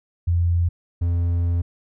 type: tone pair in turn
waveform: sine / triangle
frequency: 86.1 / 86.1 Hz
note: F2 / F2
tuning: -24 / -24 cents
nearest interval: unison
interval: 0 cents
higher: neither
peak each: -16 dBFS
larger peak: neither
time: 0.27-0.69 / 1.01-1.62 s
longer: second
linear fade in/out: 10 ms
effects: none